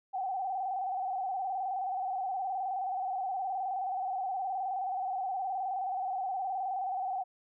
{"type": "tone with vibrato", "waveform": "sine", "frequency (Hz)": 760, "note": "F#5", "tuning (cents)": 46, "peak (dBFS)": -31, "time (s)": [0.13, 7.24], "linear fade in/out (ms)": 20, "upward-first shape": "square", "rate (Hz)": 19, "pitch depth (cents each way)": 57, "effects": []}